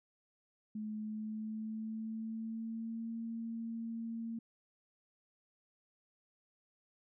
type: tone with pitch glide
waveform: sine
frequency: 214.3 to 228.4 Hz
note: A3 to A#3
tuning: -45 to -35 cents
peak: -38 dBFS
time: 0.75-4.39 s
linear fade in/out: 5 ms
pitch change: +110 cents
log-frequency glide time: 0.98-3.13 s
effects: none